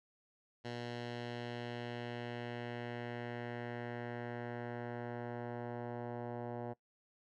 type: tone with low-pass filter sweep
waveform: 10% pulse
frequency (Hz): 120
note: B2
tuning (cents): -49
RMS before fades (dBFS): -43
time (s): 0.64-6.74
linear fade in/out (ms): 20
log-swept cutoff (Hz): 4300 to 930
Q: 1.4
effects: noise-tail reverb RT60 0.1 s tail -20 dB re dry